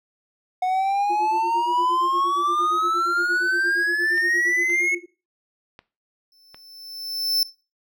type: exponential sweep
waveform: triangle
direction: up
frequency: 731 to 2200 Hz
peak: -17 dBFS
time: 0.62-4.95 s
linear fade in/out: 5 ms
type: tone with tremolo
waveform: sine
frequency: 349.2 Hz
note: F4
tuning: in tune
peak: -27 dBFS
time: 1.09-5.06 s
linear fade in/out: 20 ms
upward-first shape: sine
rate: 8.6 Hz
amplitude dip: 100%
type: clicks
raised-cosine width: 0.3 ms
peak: -26 dBFS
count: 4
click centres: 4.177 / 4.7 / 5.791 / 6.545 s
type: tone with exponential growth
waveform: 45% pulse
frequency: 5300 Hz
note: E8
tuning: 9 cents sharp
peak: -17 dBFS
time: 6.32-7.43 s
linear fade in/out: 1 ms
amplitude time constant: 240 ms
effects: noise-tail reverb RT60 0.3 s tail -17 dB re dry